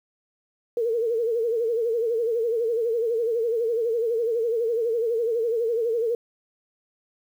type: tone with vibrato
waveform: sine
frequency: 460.8 Hz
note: A#4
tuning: 20 cents flat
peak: -21 dBFS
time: 0.77-6.15 s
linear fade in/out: 2 ms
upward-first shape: sine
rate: 12 Hz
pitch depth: 83 cents each way
effects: 9-bit